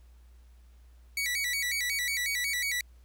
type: tone with vibrato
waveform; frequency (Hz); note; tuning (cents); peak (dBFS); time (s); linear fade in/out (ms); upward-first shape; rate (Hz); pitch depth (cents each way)
sawtooth; 2098; C7; +4; -25; 1.17-2.81; 2; square; 5.5; 120
effects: added 60 Hz sine -52 dBFS peak until 3.04 s + pink hiss -69 dBFS RMS until 3.04 s